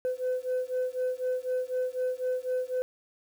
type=beating tone pair; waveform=sine; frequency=505 / 509 Hz; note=B4 / C5; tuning=+39 / -48 cents; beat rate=4 Hz; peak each=-29 dBFS; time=0.05-2.82 s; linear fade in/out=0 ms; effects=tanh soft clip ceiling -24 dBFS + 9-bit